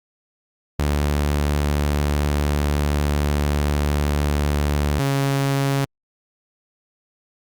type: tone pair in turn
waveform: sawtooth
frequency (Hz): 73.1 / 137.99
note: D2 / C#3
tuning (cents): -7 / -8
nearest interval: major seventh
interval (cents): 1099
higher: second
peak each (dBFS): -14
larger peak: neither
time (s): 0.79-4.99 / 4.99-5.85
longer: first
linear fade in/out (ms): 5
effects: Opus 48 kbps